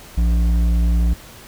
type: tone with hard clipping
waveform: sine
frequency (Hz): 57.8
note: A#1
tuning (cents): -14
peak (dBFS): -15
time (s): 0.17-1.14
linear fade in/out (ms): 10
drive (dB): 8
effects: pink hiss -41 dBFS RMS until 1.47 s